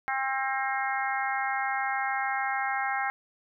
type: harmonic tone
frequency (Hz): 266.7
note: C4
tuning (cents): +33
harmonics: 3 / 4 / 5 / 6 / 7 / 8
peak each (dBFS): -30 / -37 / -35 / -34 / -36 / -35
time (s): 0.08-3.1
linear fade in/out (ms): 0
effects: none